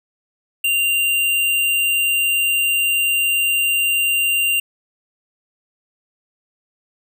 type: tone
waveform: square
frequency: 2781 Hz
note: F7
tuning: 8 cents flat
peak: -16 dBFS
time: 0.64-4.6 s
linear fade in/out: 5 ms
effects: none